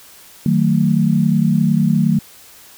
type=chord; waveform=sine; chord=D# diminished; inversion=none; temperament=just; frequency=155.56 / 186.68 / 224 Hz; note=D#3 / F#3 / A3; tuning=0 / +16 / +31 cents; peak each=-16 dBFS; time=0.46-2.19 s; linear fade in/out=2 ms; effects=white hiss -43 dBFS RMS until 2.77 s